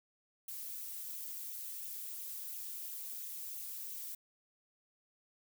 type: noise with flanger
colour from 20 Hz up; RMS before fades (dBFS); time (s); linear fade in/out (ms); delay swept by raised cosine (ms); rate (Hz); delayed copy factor
violet; -44; 0.48-4.15; 5; 0.29 to 5.99; 2.9; +0.95
effects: none